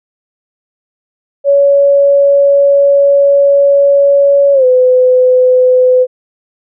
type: tone with pitch glide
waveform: sine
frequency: 562 to 506.5 Hz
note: C#5 to B4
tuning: +24 to +44 cents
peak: -4 dBFS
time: 1.44-6.07 s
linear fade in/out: 50 ms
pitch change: -180 cents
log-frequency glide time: 4.53-4.65 s
effects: none

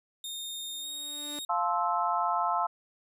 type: tone with pitch glide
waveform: sawtooth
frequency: 3671 to 3731 Hz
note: A#7 to A#7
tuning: -27 to +1 cents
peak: -33 dBFS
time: 0.24-1.45 s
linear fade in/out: 2 ms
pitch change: +28 cents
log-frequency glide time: 0.81-0.87 s
type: tone with exponential growth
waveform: sawtooth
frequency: 293.7 Hz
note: D4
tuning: in tune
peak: -34 dBFS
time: 0.47-1.39 s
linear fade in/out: 1 ms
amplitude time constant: 200 ms
type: chord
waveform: sine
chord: F major seventh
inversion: none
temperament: just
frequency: 698.5 / 873.1 / 1047.7 / 1309.6 Hz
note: F5 / A5 / C6 / E6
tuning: 0 / -14 / +2 / -12 cents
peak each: -31 dBFS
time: 1.49-2.67 s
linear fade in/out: 10 ms
effects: none

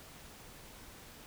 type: silence
effects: pink hiss -53 dBFS RMS until 1.26 s

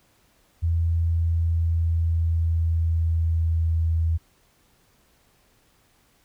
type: tone with pitch glide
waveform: sine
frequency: 83.4 to 81.78 Hz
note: E2 to E2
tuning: +21 to -13 cents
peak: -19 dBFS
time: 0.62-4.18 s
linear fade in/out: 20 ms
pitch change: -34 cents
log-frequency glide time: 0.97-3.88 s
effects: pink hiss -62 dBFS RMS until 6.24 s

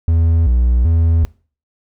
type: tone with vibrato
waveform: triangle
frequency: 70.6 Hz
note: C#2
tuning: 32 cents sharp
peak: -8 dBFS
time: 0.08-1.25 s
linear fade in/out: 0 ms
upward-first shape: square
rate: 1.3 Hz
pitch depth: 270 cents each way
effects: noise-tail reverb RT60 0.4 s tail -23 dB re dry

